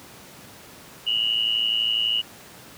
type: tone pair together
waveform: sine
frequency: 2848 / 2960 Hz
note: F7 / F#7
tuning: +33 / 0 cents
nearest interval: minor second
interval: 67 cents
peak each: -23 dBFS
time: 1.06-2.22 s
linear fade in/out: 20 ms
effects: pink hiss -45 dBFS RMS until 2.77 s + high-pass 100 Hz 12 dB/octave